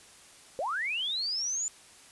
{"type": "linear sweep", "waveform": "sine", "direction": "up", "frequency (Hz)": [483.2, 7120], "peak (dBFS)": -29, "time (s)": [0.59, 1.68], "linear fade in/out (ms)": 0, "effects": ["white hiss -54 dBFS RMS until 2.11 s", "resampled to 24000 Hz"]}